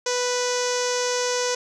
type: tone with low-pass filter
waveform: sawtooth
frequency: 493.9 Hz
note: B4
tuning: in tune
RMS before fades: -24 dBFS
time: 0.06-1.55 s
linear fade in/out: 5 ms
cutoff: 6100 Hz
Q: 5.1
effects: none